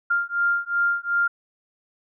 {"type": "beating tone pair", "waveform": "sine", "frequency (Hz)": [1396.9, 1399.6], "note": ["F6", "F6"], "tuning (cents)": [0, 3], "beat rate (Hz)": 2.7, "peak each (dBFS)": -23, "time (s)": [0.1, 1.28], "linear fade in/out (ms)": 10, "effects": []}